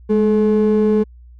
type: ring-modulated tone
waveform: triangle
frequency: 319.4 Hz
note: D#4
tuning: 45 cents sharp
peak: -6 dBFS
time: 0.09-1.04 s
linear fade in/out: 20 ms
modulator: 111 Hz
effects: tanh soft clip ceiling -4 dBFS + added 60 Hz sine -39 dBFS peak until 1.39 s